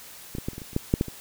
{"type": "clicks", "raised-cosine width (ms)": 3, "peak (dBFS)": [-20, -18, -15, -30, -23, -26, -30, -10, -6, -9, -22], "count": 11, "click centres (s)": [0.351, 0.384, 0.485, 0.533, 0.581, 0.618, 0.732, 0.764, 0.939, 1.011, 1.083], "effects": ["white hiss -45 dBFS RMS until 1.2 s"]}